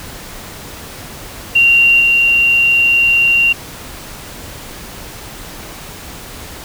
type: tone with level steps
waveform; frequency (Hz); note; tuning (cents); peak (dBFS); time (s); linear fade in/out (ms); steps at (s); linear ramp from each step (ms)
sine; 2764; F7; -19; -6 / -8; 1.55-3.53; 10; 2; 2
effects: pink hiss -31 dBFS RMS until 6.64 s